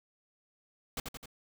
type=noise with echo; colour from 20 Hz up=pink; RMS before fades=-36 dBFS; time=0.97-1 s; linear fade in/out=2 ms; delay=86 ms; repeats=3; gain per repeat=-4 dB; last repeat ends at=1.258 s; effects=none